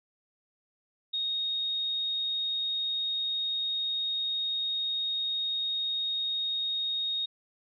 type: tone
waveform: sine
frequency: 3729 Hz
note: A#7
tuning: in tune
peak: -28 dBFS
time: 1.13-7.26 s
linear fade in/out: 10 ms
effects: none

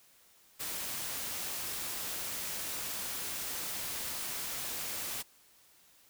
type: noise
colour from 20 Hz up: white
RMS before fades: -38 dBFS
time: 0.59-5.23 s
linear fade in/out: 20 ms
effects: white hiss -63 dBFS RMS until 6.09 s

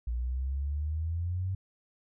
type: exponential sweep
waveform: sine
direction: up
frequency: 58 to 96 Hz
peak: -29 dBFS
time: 0.07-1.55 s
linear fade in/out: 5 ms
effects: none

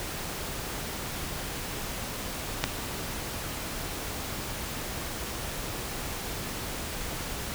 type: click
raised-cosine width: 0.2 ms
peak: -6 dBFS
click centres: 2.64 s
effects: pink hiss -35 dBFS RMS until 7.54 s

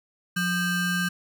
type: ring-modulated tone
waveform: square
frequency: 698.5 Hz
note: F5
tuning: in tune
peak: -21 dBFS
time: 0.36-1.09 s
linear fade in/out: 10 ms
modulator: 877 Hz
effects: none

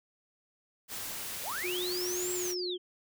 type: noise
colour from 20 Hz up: white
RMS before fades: -39 dBFS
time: 0.88-2.55 s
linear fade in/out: 50 ms
type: linear two-way sweep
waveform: sine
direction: up then down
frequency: 430 to 7740 to 3034 Hz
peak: -35 dBFS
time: 1.43-2.78 s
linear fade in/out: 50 ms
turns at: 2.32 s
type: tone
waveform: sine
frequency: 360 Hz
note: F#4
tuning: 47 cents flat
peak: -34 dBFS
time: 1.63-2.78 s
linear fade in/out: 20 ms
effects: none

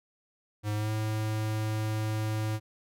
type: tone with pitch glide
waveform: square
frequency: 105.2 to 108.47 Hz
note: G#2 to A2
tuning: +23 to -24 cents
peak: -29 dBFS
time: 0.63-2.6 s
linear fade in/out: 50 ms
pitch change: +53 cents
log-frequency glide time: 0.74-0.91 s
effects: none

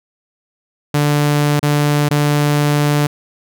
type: tone with dropouts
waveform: sawtooth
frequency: 146.83 Hz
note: D3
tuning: in tune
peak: -8 dBFS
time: 0.94-3.07 s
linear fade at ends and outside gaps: 5 ms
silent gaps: 1.596-1.628 / 2.089-2.109 s
effects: none

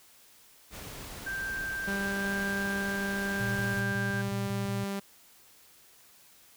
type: noise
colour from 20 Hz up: pink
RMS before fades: -43 dBFS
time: 0.7-3.84 s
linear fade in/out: 50 ms
type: tone with pitch glide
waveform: sine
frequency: 1572 to 1584.8 Hz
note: G6 to G6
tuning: +4 to +18 cents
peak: -32 dBFS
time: 1.26-4.22 s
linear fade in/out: 10 ms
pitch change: +14 cents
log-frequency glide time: 1.77-2.42 s
type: tone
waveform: sawtooth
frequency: 198 Hz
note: G3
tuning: 18 cents sharp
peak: -28 dBFS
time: 1.87-5 s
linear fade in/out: 10 ms
type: tone bursts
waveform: sine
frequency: 117.1 Hz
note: A#2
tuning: 8 cents sharp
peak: -32 dBFS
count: 8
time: 3.4-4.841 s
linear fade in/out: 5 ms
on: 160 ms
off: 23 ms
effects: white hiss -58 dBFS RMS until 6.56 s

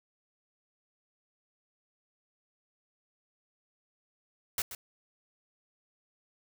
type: noise with echo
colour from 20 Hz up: white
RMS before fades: -31 dBFS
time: 4.58-4.62 s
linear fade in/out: 2 ms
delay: 130 ms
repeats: 1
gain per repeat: -11 dB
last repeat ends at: 4.75 s
effects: none

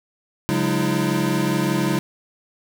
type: tone cluster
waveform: square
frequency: 139 / 180.6 / 205.9 / 307.6 / 339.3 Hz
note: C#3 / F#3 / G#3 / D#4 / F4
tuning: +5 / -42 / -15 / -20 / -50 cents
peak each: -26 dBFS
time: 0.49-1.99 s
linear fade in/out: 0 ms
effects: none

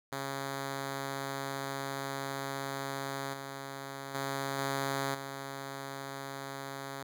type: tone with level steps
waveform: 5% pulse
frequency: 137.3 Hz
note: C#3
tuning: 16 cents flat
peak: -24 / -29 / -22 / -20 / -28 dBFS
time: 0.12-7.03 s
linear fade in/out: 5 ms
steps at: 3.33 / 4.14 / 4.58 / 5.14 s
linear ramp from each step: 10 ms
effects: none

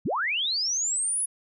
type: linear sweep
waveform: sine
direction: up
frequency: 88.4 to 10548 Hz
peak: -24 dBFS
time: 0.05-1.26 s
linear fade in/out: 10 ms
effects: none

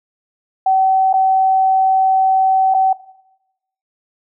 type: tone with dropouts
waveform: sine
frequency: 763 Hz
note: G5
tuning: 47 cents flat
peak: -10 dBFS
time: 0.66-2.93 s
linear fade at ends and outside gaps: 5 ms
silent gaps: 1.13-1.138 / 2.741-2.745 s
effects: noise-tail reverb RT60 0.9 s tail -18 dB re dry

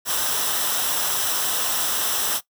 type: noise with comb filter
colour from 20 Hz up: white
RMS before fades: -23 dBFS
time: 0.05-2.41 s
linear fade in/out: 50 ms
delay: 0.44 ms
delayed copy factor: -0.6
effects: noise-tail reverb RT60 0.1 s tail -18 dB re dry

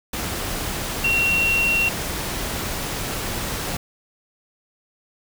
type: tone in noise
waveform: sine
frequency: 2738 Hz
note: F7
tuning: 35 cents flat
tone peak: -17 dBFS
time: 1.04-1.89 s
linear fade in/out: 5 ms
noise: pink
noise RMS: -27 dBFS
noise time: 0.13-3.77 s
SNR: +7 dB
effects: none

